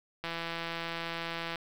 click train, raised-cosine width 0.3 ms, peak -20 dBFS, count 221, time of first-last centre 0.24-1.557 s, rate 167 Hz, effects 8-bit

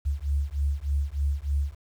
sine beating tone pair, 69.3 / 72.6 Hz, C#2 / D2, 0 / -19 cents, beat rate 3.3 Hz, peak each -27 dBFS, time 0.05-1.75 s, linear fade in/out 20 ms, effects 9-bit

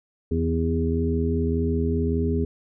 harmonic tone with a mistuned harmonic, 81.8 Hz, E2, 13 cents flat, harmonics 1 / 2 / 3 / 4 / 5, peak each -24 / -29 / -26 / -35 / -27 dBFS, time 0.31-2.45 s, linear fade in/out 5 ms, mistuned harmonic 3, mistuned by +23 cents, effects none

